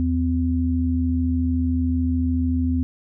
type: tone pair together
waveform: sine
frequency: 80.6 / 255.4 Hz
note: E2 / C4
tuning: -38 / -42 cents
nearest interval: octave + minor sixth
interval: 1996 cents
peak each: -21 dBFS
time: 0-2.83 s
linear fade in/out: 0 ms
effects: none